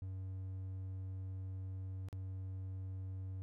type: tone with dropouts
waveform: triangle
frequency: 94.5 Hz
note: F#2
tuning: 37 cents sharp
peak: -39 dBFS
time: 0.02-3.42 s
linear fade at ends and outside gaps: 0 ms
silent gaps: 2.086-2.128 s
effects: none